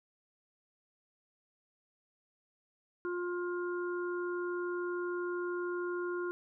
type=harmonic tone; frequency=353.4 Hz; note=F4; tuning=21 cents sharp; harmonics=1 / 3 / 4; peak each=-34 / -44 / -42 dBFS; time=3.05-6.31 s; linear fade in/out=0 ms; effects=none